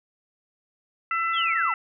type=harmonic tone; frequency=669 Hz; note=E5; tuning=25 cents sharp; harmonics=2 / 3 / 4; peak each=-24 / -29 / -33 dBFS; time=1.11-1.74 s; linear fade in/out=2 ms
type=linear sweep; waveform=sine; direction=down; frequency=3495 to 695 Hz; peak=-25 dBFS; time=1.33-1.74 s; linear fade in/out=50 ms
effects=none

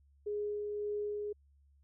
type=tone with tremolo; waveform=sine; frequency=415.3 Hz; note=G#4; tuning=in tune; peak=-33 dBFS; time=0.26-1.33 s; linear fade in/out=10 ms; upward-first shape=sine; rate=1.8 Hz; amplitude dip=25%; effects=added 70 Hz sine -63 dBFS peak until 1.83 s

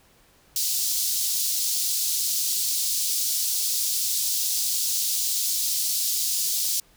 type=high-pass noise; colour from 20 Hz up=pink; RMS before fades=-25 dBFS; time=0.56-6.8 s; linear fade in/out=2 ms; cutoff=4400 Hz; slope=24 dB/octave; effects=pink hiss -58 dBFS RMS until 6.96 s

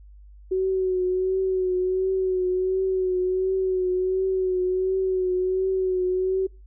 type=tone with vibrato; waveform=sine; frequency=372.7 Hz; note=F#4; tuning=13 cents sharp; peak=-20 dBFS; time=0.51-6.47 s; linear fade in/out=10 ms; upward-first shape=triangle; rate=1.4 Hz; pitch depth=39 cents each way; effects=noise-tail reverb RT60 0.3 s tail -26 dB re dry + added 50 Hz sine -44 dBFS peak until 6.66 s

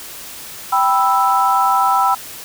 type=chord; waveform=sine; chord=E minor; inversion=first; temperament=equal; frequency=784 / 987.8 / 1318.5 Hz; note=G5 / B5 / E6; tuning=0 / 0 / 0 cents; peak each=-16 dBFS; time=0.72-2.15 s; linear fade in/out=10 ms; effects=white hiss -33 dBFS RMS until 2.44 s

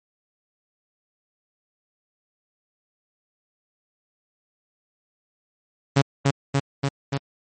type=tone with echo; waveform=sawtooth; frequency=138.59 Hz; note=C#3; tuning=in tune; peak=-10 dBFS; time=5.96-6.02 s; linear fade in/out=10 ms; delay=290 ms; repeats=4; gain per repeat=-2 dB; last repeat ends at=7.18 s; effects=MP3 32 kbps

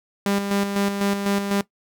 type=tone with tremolo; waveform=sawtooth; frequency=200 Hz; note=G3; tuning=35 cents sharp; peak=-15 dBFS; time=0.26-1.61 s; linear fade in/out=2 ms; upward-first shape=square; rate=4 Hz; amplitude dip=50%; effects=noise-tail reverb RT60 0.1 s tail -18 dB re dry

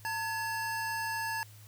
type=tone pair together; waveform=square; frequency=898 / 1693.8 Hz; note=A5 / G#6; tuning=+35 / +34 cents; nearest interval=major seventh; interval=1099 cents; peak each=-36 / -36 dBFS; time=0.05-1.43 s; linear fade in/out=0 ms; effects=added 105 Hz sine -51 dBFS peak until 1.67 s + white hiss -58 dBFS RMS until 1.67 s

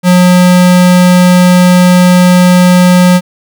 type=tone; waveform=square; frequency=180 Hz; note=F#3; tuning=47 cents flat; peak=-3 dBFS; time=0.03-3.21 s; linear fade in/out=50 ms; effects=none

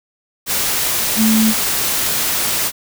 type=tone in noise; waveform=sine; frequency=220 Hz; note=A3; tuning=in tune; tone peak=-11 dBFS; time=1.16-1.54 s; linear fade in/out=50 ms; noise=white; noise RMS=-18 dBFS; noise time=0.46-2.72 s; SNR=+4 dB; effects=none

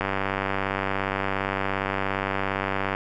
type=click train; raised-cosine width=0.5 ms; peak=-10 dBFS; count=287; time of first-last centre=0.01-2.949 s; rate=97.3 Hz; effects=none

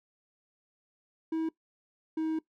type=tone pair in turn; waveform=triangle; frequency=322.1 / 317.7 Hz; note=E4 / D#4; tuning=-40 / +36 cents; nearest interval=unison; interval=24 cents; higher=first; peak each=-26 dBFS; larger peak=neither; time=1.32-1.49 / 2.17-2.39 s; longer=second; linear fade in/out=5 ms; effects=noise-tail reverb RT60 0.1 s tail -19 dB re dry

